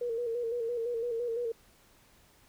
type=tone with vibrato; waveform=sine; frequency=469.8 Hz; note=A#4; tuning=13 cents sharp; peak=-30 dBFS; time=0.01-1.52 s; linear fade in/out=5 ms; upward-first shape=square; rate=5.9 Hz; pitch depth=49 cents each way; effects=pink hiss -62 dBFS RMS until 2.48 s